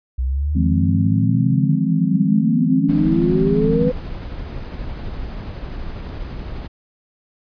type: exponential sweep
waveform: sine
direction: up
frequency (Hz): 62 to 507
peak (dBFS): -17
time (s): 0.18-3.92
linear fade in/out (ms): 10
type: chord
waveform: sine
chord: F minor seventh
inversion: third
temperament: just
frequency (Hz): 157.15 / 174.61 / 209.5 / 261.9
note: Eb3 / F3 / Ab3 / C4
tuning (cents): +18 / 0 / +15 / +2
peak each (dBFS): -21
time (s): 0.55-3.9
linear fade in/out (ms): 10
type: noise with tremolo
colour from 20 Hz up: brown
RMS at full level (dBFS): -27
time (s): 2.88-6.68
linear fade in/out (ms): 20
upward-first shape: triangle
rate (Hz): 12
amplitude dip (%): 25
effects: resampled to 11025 Hz